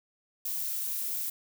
violet noise, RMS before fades -33 dBFS, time 0.45-1.3 s, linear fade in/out 5 ms, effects none

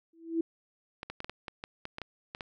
sine tone with exponential growth, 329.6 Hz, E4, in tune, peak -23 dBFS, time 0.13-0.41 s, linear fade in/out 5 ms, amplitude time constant 60 ms
clicks, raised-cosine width 0.3 ms, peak -22 dBFS, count 12, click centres 1.031 / 1.1 / 1.204 / 1.245 / 1.296 / 1.482 / 1.639 / 1.854 / 1.984 / 2.017 / 2.349 / 2.408 s
effects none

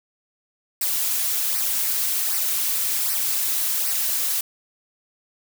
blue noise with flanger, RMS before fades -23 dBFS, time 0.81-4.41 s, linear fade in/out 5 ms, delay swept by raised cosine 0.28 to 5.88 ms, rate 1.3 Hz, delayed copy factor -0.65, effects none

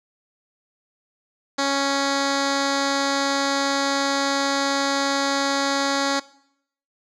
10% pulse tone with low-pass filter, 277.2 Hz, C#4, in tune, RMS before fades -22 dBFS, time 1.58-6.2 s, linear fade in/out 10 ms, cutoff 5600 Hz, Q 2.8, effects noise-tail reverb RT60 0.7 s tail -20 dB re dry

